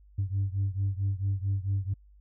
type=beating tone pair; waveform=sine; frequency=96.5 / 101 Hz; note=G2 / G#2; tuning=-27 / -48 cents; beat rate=4.5 Hz; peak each=-27 / -29 dBFS; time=0.18-1.94 s; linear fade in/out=10 ms; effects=tanh soft clip ceiling -22 dBFS + added 50 Hz sine -53 dBFS peak until 2.2 s